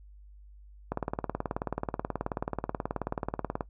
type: click train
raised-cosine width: 1 ms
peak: -16 dBFS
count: 51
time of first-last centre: 0.92-3.608 s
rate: 18.6 Hz
effects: noise-tail reverb RT60 0.1 s tail -19 dB re dry + added 50 Hz sine -49 dBFS peak until 3.69 s